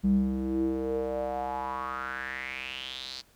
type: tone with band-pass filter sweep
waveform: square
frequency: 65.41 Hz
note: C2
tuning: in tune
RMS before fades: -31 dBFS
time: 0.03-3.22 s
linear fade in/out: 20 ms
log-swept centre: 180 to 4600 Hz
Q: 5.8
effects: pink hiss -62 dBFS RMS until 3.35 s